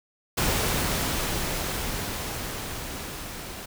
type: noise with level ramp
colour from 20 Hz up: pink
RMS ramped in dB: -24 to -38 dBFS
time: 0.37-3.66 s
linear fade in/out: 10 ms
effects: none